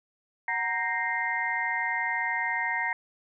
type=tone cluster; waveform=sine; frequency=742 / 933 / 1588 / 1863 / 2097 Hz; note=F#5 / A#5 / G6 / A#6 / C7; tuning=+5 / +1 / +22 / -2 / +3 cents; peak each=-37 / -32 / -39 / -30 / -31 dBFS; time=0.48-2.93 s; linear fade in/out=2 ms; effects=none